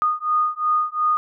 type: beating tone pair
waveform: sine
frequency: 1230 / 1232.8 Hz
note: D#6 / D#6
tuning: -20 / -16 cents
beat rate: 2.8 Hz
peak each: -21 / -21 dBFS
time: 0.02-1.17 s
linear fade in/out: 0 ms
effects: none